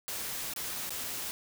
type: noise with dropouts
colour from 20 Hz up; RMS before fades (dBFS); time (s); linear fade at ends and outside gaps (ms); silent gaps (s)
white; -37; 0.08-1.31; 0; 0.536-0.562 / 0.894-0.905
effects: none